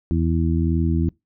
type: harmonic tone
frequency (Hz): 82.2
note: E2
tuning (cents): -4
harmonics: 1 / 2 / 3 / 4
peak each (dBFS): -20 / -23 / -25 / -26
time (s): 0.11-1.09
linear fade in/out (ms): 0
effects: noise-tail reverb RT60 0.2 s tail -24 dB re dry